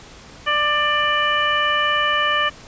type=harmonic tone; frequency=593 Hz; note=D5; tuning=17 cents sharp; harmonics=1 / 2 / 3 / 4 / 5; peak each=-27 / -20 / -21 / -27 / -23 dBFS; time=0.46-2.5 s; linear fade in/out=20 ms; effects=pink hiss -42 dBFS RMS until 2.67 s + resampled to 16000 Hz